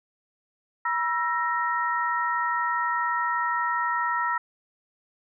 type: tone cluster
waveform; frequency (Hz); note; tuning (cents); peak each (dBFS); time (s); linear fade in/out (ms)
sine; 963 / 1331 / 1868; B5 / E6 / A#6; -44 / +16 / +3; -27 / -27 / -29; 0.85-4.38; 5
effects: none